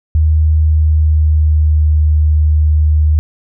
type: tone with pitch glide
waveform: sine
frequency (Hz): 77.78 to 76.44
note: D#2 to D#2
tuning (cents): 0 to -30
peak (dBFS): -7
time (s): 0.15-3.19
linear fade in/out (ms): 0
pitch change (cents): -30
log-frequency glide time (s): 0.53-1.91
effects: none